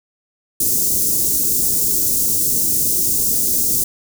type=band-stop noise; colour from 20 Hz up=white; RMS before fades=-17 dBFS; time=0.6-3.84 s; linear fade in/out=5 ms; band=410 to 6100 Hz; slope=24 dB/octave; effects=none